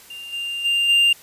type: tone with level steps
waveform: triangle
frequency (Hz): 2794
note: F7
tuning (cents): 0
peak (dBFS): -31 / -23 / -15 / -11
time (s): 0.1-1.13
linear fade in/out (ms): 5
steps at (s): 0.32 / 0.64 / 0.88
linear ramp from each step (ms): 20
effects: white hiss -46 dBFS RMS until 1.22 s + resampled to 32000 Hz